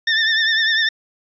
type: tone with vibrato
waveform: 25% pulse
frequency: 1786 Hz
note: A6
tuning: 25 cents sharp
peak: -11 dBFS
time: 0.07-0.89 s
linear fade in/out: 5 ms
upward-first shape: triangle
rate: 10 Hz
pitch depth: 64 cents each way
effects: resampled to 16000 Hz